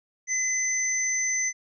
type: tone pair together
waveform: sine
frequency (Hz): 2037 / 6104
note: C7 / G8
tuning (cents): -47 / -47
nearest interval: octave + perfect fifth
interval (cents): 1900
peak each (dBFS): -28 / -25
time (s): 0.27-1.53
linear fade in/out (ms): 50
effects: none